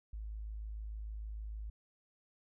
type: tone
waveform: sine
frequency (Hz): 53.3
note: G#1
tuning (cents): +46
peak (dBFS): -40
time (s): 0.13-1.7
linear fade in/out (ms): 5
effects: none